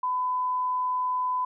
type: tone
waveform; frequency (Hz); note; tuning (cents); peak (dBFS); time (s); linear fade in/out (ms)
sine; 1005; B5; +30; -24; 0.03-1.45; 5
effects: none